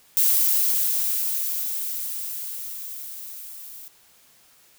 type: noise with level ramp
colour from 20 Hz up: violet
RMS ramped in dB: -18 to -41 dBFS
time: 0.17-3.88 s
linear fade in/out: 0 ms
effects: white hiss -56 dBFS RMS until 4.78 s